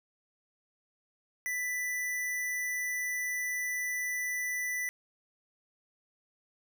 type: tone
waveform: square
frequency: 1984 Hz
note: B6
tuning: 7 cents sharp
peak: -32 dBFS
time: 1.46-4.89 s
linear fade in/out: 0 ms
effects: none